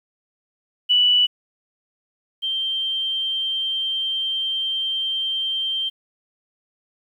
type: tone pair in turn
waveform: sine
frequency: 2960 / 3145 Hz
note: F#7 / G7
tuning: 0 / +5 cents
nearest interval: minor second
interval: 105 cents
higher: second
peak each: -13 / -21 dBFS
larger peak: first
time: 0.89-1.27 / 2.42-5.9 s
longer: second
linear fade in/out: 20 ms
effects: 9-bit